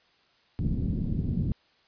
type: low-pass noise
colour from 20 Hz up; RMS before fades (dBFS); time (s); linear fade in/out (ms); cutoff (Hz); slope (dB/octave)
white; -28; 0.59-1.52; 0; 220; 24
effects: white hiss -64 dBFS RMS until 1.87 s + resampled to 11025 Hz